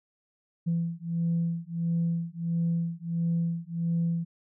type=beating tone pair; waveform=sine; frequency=167.4 / 168.9 Hz; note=E3 / E3; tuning=+27 / +42 cents; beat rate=1.5 Hz; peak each=-28 dBFS; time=0.66-4.25 s; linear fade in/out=20 ms; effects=tanh soft clip ceiling -20 dBFS